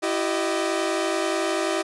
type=tone cluster; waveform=sawtooth; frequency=331.7 / 383.2 / 614 Hz; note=E4 / G4 / D#5; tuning=+11 / -39 / -23 cents; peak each=-23 dBFS; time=0.02-1.83 s; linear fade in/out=20 ms; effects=resampled to 24000 Hz

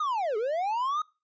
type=linear two-way sweep; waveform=triangle; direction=down then up; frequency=1268 to 408.6 to 1268 Hz; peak=-24 dBFS; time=0-1.02 s; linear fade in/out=5 ms; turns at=0.37 s; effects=noise-tail reverb RT60 0.3 s tail -23 dB re dry + resampled to 16000 Hz

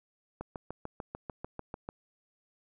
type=click train; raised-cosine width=1 ms; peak=-24 dBFS; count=11; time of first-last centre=0.41-1.889 s; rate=6.76 Hz; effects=none

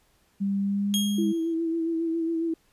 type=tone with pitch glide; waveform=sine; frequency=198 to 204.5 Hz; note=G3 to G#3; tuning=+18 to -26 cents; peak=-23 dBFS; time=0.4-1.33 s; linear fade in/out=20 ms; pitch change=+56 cents; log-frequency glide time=0.6-1.05 s
type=tone with exponential decay; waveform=sawtooth; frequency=3263 Hz; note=G#7; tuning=31 cents flat; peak=-20 dBFS; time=0.94-1.54 s; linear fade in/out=0 ms; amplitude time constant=130 ms
type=tone with vibrato; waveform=sine; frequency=329.6 Hz; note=E4; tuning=in tune; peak=-24 dBFS; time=1.18-2.54 s; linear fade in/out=5 ms; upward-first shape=sine; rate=7.3 Hz; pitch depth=29 cents each way
effects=pink hiss -65 dBFS RMS until 2.72 s + resampled to 32000 Hz

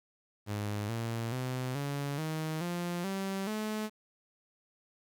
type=tone with pitch steps; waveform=sawtooth; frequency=103.83 / 115.21 / 127.83 / 141.84 / 157.38 / 174.62 / 193.75 / 215 Hz; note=G#2 / A#2 / C3 / C#3 / D#3 / F3 / G3 / A3; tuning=0 / -20 / -40 / +40 / +20 / 0 / -20 / -40 cents; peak=-29 dBFS; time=0.46-3.9 s; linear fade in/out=50 ms; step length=430 ms; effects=10-bit

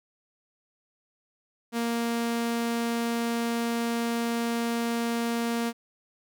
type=tone; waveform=sawtooth; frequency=233.4 Hz; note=A#3; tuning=2 cents sharp; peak=-22 dBFS; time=1.72-5.73 s; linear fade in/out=50 ms; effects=none

